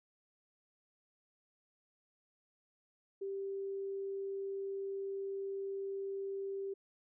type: tone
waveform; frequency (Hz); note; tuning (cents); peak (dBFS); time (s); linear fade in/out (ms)
sine; 392; G4; 0; -37; 3.21-6.74; 10
effects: none